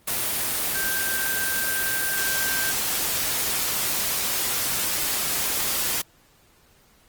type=tone in noise; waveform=sine; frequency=1568 Hz; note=G6; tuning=in tune; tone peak=-27 dBFS; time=0.74-2.72 s; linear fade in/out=10 ms; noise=white; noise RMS=-25 dBFS; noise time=0.07-6.02 s; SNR=-5 dB; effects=pink hiss -58 dBFS RMS until 7.08 s + Opus 24 kbps